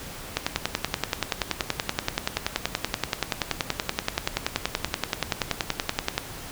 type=click train; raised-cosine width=0.2 ms; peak=-5 dBFS; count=62; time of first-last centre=0.37-6.18 s; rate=10.5 Hz; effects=pink hiss -39 dBFS RMS until 6.51 s